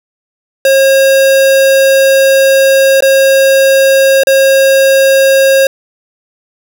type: tone with dropouts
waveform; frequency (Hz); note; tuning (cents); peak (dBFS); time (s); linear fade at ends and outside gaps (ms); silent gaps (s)
square; 540; C#5; -45; -5; 0.65-5.67; 2; 3.006-3.023 / 4.235-4.27
effects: none